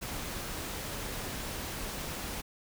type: noise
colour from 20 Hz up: pink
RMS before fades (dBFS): -38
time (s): 0.01-2.42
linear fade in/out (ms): 20
effects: none